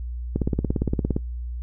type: click train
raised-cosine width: 3 ms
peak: -9 dBFS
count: 15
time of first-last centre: 0.36-1.165 s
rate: 17.4 Hz
effects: noise-tail reverb RT60 0.1 s tail -21 dB re dry + added 60 Hz sine -28 dBFS peak until 1.62 s